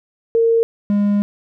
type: tone pair in turn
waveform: sine / triangle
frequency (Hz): 458.2 / 204.1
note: A#4 / G#3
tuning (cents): -30 / -30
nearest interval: octave + major second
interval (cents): 1400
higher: first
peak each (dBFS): -11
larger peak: neither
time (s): 0.35-0.63 / 0.9-1.22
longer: second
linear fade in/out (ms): 0
effects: none